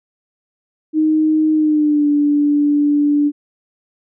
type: tone with pitch glide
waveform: sine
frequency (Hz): 311.1 to 291.9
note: D#4 to D4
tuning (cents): 0 to -10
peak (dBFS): -11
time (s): 0.93-3.32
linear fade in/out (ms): 50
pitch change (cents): -110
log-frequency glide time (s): 1.53-2.08
effects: none